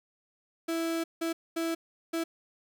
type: tone bursts at uneven times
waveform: 35% pulse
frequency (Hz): 330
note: E4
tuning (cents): +2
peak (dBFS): -27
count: 4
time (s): 0.68-1.04 / 1.21-1.33 / 1.56-1.75 / 2.13-2.24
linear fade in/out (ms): 10
effects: none